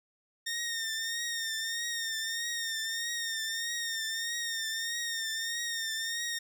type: tone with vibrato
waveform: 15% pulse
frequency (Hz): 1831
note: A#6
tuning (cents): -32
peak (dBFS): -26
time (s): 0.46-6.39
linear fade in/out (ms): 10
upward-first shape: triangle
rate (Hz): 1.6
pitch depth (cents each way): 55
effects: none